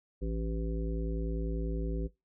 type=harmonic tone; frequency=55.2 Hz; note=A1; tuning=6 cents sharp; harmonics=1 / 3 / 5 / 7 / 9; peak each=-32 / -39 / -41 / -41 / -44 dBFS; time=0.21-2.08 s; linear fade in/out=20 ms; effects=noise-tail reverb RT60 0.2 s tail -18 dB re dry